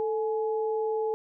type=tone pair together; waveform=sine; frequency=440.4 / 844 Hz; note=A4 / G#5; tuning=+2 / +28 cents; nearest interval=major seventh; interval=1126 cents; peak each=-26 / -34 dBFS; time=0-1.14 s; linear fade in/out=0 ms; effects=none